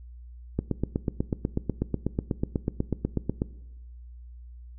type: click train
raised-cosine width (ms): 3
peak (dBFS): -12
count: 24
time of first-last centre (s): 0.59-3.419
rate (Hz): 8.13
effects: noise-tail reverb RT60 1.0 s tail -20 dB re dry + added 60 Hz sine -42 dBFS peak until 4.78 s